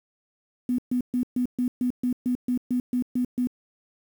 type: tone bursts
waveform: sine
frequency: 248.1 Hz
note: B3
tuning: 8 cents sharp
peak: -21 dBFS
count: 13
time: 0.69-3.472 s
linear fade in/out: 2 ms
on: 94 ms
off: 130 ms
effects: 8-bit